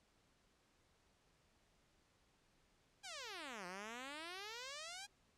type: exponential two-way sweep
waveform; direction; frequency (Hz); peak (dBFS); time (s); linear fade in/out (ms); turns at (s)
5% pulse; down then up; 828 to 173.3 to 828; -36; 3.03-5.07; 20; 3.66
effects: pink hiss -75 dBFS RMS until 5.37 s + low-pass 8000 Hz 12 dB/octave